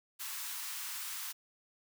white high-pass noise, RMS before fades -41 dBFS, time 0.19-1.33 s, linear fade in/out 20 ms, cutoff 890 Hz, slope 48 dB/octave, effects none

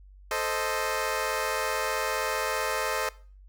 15% pulse chord, A diminished, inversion none, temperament equal, 440 / 523.3 / 622.3 Hz, A4 / C5 / Eb5, 0 / 0 / 0 cents, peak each -25 dBFS, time 0.31-3.09 s, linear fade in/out 2 ms, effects noise-tail reverb RT60 0.4 s tail -20 dB re dry + added 48 Hz sine -48 dBFS peak until 3.48 s

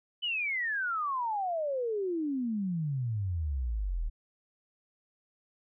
sine exponential sweep, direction down, 3031 to 36.79 Hz, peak -29 dBFS, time 0.22-4.1 s, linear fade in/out 20 ms, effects none

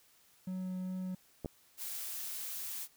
triangle tone with vibrato, 185 Hz, F#3, in tune, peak -34 dBFS, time 0.47-1.15 s, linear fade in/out 5 ms, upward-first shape triangle, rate 2.5 Hz, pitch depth 8 cents each way
clicks, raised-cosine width 2 ms, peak -26 dBFS, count 2, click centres 1.447 / 1.459 s
blue noise, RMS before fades -41 dBFS, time 1.77-2.88 s, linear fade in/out 50 ms
effects white hiss -66 dBFS RMS until 2.96 s

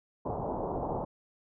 white low-pass noise, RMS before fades -34 dBFS, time 0.25-1.05 s, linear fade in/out 10 ms, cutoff 940 Hz, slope 48 dB/octave, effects none

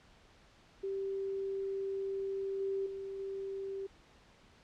sine tone with level steps, 390 Hz, G4, 9 cents flat, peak -34 / -32 / -39 / -37 dBFS, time 0.83-3.87 s, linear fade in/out 10 ms, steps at 2.6 / 2.86 / 3.19 s, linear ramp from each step 5 ms, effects pink hiss -62 dBFS RMS until 4.63 s + low-pass 5000 Hz 12 dB/octave

